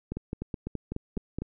two click trains, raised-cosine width 3 ms, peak -20 / -19 dBFS, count 6 / 7, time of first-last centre 0.17-1.42 / 0.12-1.386 s, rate 4 / 4.74 Hz, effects none

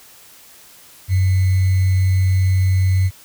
sine tone with sample-and-hold, 93.8 Hz, F#2, 24 cents sharp, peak -12 dBFS, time 1.08-3.11 s, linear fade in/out 50 ms, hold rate 2100 Hz, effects white hiss -45 dBFS RMS until 3.24 s

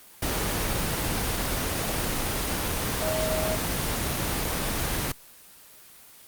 sine tone in noise, 630 Hz, D#5, 21 cents sharp, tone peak -27 dBFS, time 3.02-3.55 s, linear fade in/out 5 ms, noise pink, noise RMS -27 dBFS, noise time 0.22-5.12 s, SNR -3 dB, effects white hiss -50 dBFS RMS until 6.27 s + Opus 24 kbps

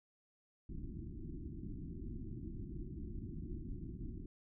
pink low-pass noise, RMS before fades -45 dBFS, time 0.69-4.26 s, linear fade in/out 5 ms, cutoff 360 Hz, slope 96 dB/octave, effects none

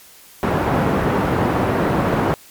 pink band-pass noise, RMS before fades -18 dBFS, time 0.43-2.34 s, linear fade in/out 0 ms, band 110 to 1200 Hz, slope 12 dB/octave, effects white hiss -45 dBFS RMS until 2.5 s + MP3 96 kbps

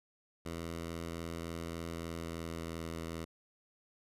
10% pulse tone with pitch glide, 83.5 to 82.35 Hz, E2 to E2, +23 to -1 cents, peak -31 dBFS, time 0.45-3.25 s, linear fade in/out 10 ms, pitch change -24 cents, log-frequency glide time 1.88-2.91 s, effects resampled to 32000 Hz

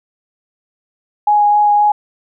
sine tone with vibrato, 830.6 Hz, G#5, in tune, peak -8 dBFS, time 1.27-1.92 s, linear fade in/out 5 ms, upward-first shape sine, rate 3.8 Hz, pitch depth 10 cents each way, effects none

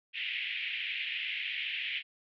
white band-pass noise, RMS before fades -36 dBFS, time 0.13-2.03 s, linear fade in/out 50 ms, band 2000 to 3100 Hz, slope 48 dB/octave, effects none

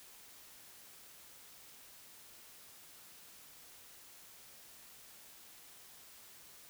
silence, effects white hiss -57 dBFS RMS until 6.69 s

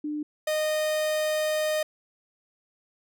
sine / 45% pulse tone pair in turn, 299.4 / 616.3 Hz, D4 / D#5, +33 / -17 cents, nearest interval octave, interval 1250 cents, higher second, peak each -28 / -24 dBFS, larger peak second, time 0.04-0.23 / 0.47-1.83 s, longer second, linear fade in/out 5 ms, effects none

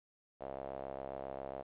sawtooth tone with band-pass filter, 67.4 Hz, C#2, 48 cents flat, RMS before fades -44 dBFS, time 0.4-1.63 s, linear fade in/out 20 ms, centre 630 Hz, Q 3.8, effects resampled to 8000 Hz + 12-bit

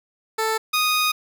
15% pulse tone pair in turn, 441.3 / 1241.4 Hz, A4 / D#6, +5 / -4 cents, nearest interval octave + tritone, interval 1791 cents, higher second, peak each -14 / -12 dBFS, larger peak second, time 0.38-0.58 / 0.73-1.12 s, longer second, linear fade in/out 10 ms, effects none

